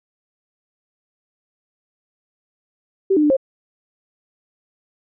sine tone with pitch steps, 386.1 / 302.6 / 296.6 / 535 Hz, G4 / D#4 / D4 / C5, -26 / -48 / +17 / +38 cents, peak -12 dBFS, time 3.1-3.368 s, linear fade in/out 10 ms, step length 67 ms, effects none

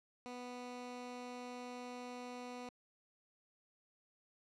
15% pulse tone, 246.9 Hz, B3, in tune, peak -39 dBFS, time 0.26-2.69 s, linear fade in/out 0 ms, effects low-pass 7000 Hz 12 dB/octave

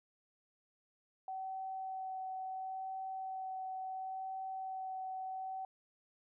sine tone with vibrato, 759 Hz, F#5, 44 cents sharp, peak -39 dBFS, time 1.28-5.65 s, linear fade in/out 2 ms, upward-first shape sine, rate 0.72 Hz, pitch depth 9 cents each way, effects none

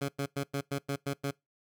15% pulse tone bursts, 140 Hz, C#3, 18 cents sharp, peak -24 dBFS, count 8, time 0.01-1.312 s, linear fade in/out 10 ms, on 77 ms, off 98 ms, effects noise-tail reverb RT60 0.2 s tail -23 dB re dry

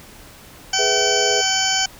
harmonic tone, 765 Hz, G5, 42 cents flat, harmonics 1 / 2 / 3 / 4 / 6 / 7 / 8 / 9, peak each -25 / -25 / -28 / -23 / -26 / -25 / -26 / -24 dBFS, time 0.73-1.86 s, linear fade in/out 5 ms
sine chord, E major, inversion first, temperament equal, 415.3 / 493.9 / 659.3 Hz, G#4 / B4 / E5, 0 / 0 / 0 cents, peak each -23 / -24 / -26 dBFS, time 0.78-1.42 s, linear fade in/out 20 ms
effects pink hiss -43 dBFS RMS until 1.99 s

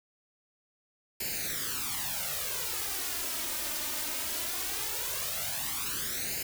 white noise with flanger, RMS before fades -34 dBFS, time 1.2-6.43 s, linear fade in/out 5 ms, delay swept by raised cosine 0.42 to 3.32 ms, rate 0.19 Hz, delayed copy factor +0.8, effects none

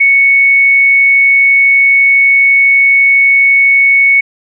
sine tone, 2217 Hz, C#7, in tune, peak -4 dBFS, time 0-4.21 s, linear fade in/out 10 ms, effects none

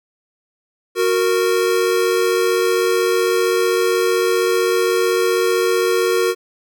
square tone pair together, 368.1 / 463.8 Hz, F#4 / A#4, -9 / -9 cents, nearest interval major third, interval 400 cents, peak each -18 dBFS, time 0.95-6.35 s, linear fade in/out 50 ms, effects none

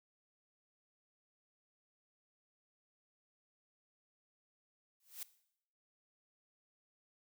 blue noise with exponential growth, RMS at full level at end -41 dBFS, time 5-5.23 s, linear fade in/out 2 ms, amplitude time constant 50 ms, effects noise-tail reverb RT60 0.7 s tail -17 dB re dry

